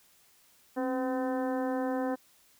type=harmonic tone with a mistuned harmonic; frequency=255.6 Hz; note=C4; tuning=40 cents flat; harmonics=1 / 2 / 3 / 4 / 5 / 6 / 7; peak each=-31 / -33 / -37 / -42 / -48 / -46 / -48 dBFS; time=0.76-2.16 s; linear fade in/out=20 ms; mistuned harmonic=1; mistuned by=+65 cents; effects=white hiss -63 dBFS RMS until 2.59 s